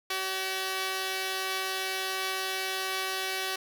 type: tone pair together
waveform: 5% pulse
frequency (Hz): 379.8 / 569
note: F#4 / C#5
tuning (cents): +45 / +45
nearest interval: perfect fifth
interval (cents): 700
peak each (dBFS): -19 / -28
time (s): 0.1-3.56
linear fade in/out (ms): 5
effects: none